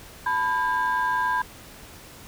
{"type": "tone cluster", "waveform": "sine", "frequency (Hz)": [884, 994, 1612], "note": ["A5", "B5", "G6"], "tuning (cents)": [8, 11, 48], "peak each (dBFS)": [-30, -22, -25], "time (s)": [0.26, 1.42], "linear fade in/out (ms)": 5, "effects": ["tanh soft clip ceiling -16 dBFS", "pink hiss -45 dBFS RMS until 2.27 s"]}